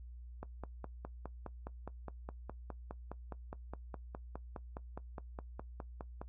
click train, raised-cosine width 1 ms, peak -29 dBFS, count 29, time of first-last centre 0.43-6.215 s, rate 4.84 Hz, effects noise-tail reverb RT60 0.1 s tail -18 dB re dry + added 60 Hz sine -47 dBFS peak until 6.28 s

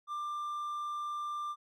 triangle tone, 1188 Hz, D6, 20 cents sharp, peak -33 dBFS, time 0.07-1.56 s, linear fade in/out 50 ms, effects none

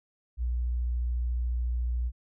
sine tone with vibrato, 60.3 Hz, B1, 41 cents flat, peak -26 dBFS, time 0.37-2.12 s, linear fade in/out 50 ms, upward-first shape sine, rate 14 Hz, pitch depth 12 cents each way, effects none

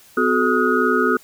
sine tone cluster, 254.7 / 369 / 432.1 / 1257 / 1451 Hz, C4 / F#4 / A4 / D#6 / F#6, -46 / -5 / -31 / +17 / -34 cents, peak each -21 dBFS, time 0.17-1.17 s, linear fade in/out 5 ms, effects white hiss -49 dBFS RMS until 1.23 s

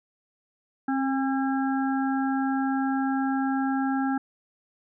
harmonic tone with a mistuned harmonic, 270 Hz, C#4, 45 cents flat, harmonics 1 / 3 / 5 / 6, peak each -24 / -30 / -36 / -36 dBFS, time 0.88-4.18 s, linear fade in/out 5 ms, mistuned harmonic 1, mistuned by -18 cents, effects none

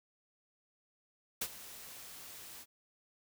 white noise with ADSR envelope, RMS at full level -34 dBFS, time 1.41-2.66 s, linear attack 8 ms, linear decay 56 ms, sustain -16 dB, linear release 51 ms, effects none

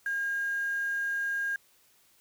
sine tone with quantisation, 1619 Hz, G#6, 45 cents flat, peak -28 dBFS, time 0.06-1.56 s, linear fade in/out 2 ms, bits 8, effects white hiss -64 dBFS RMS until 2.2 s

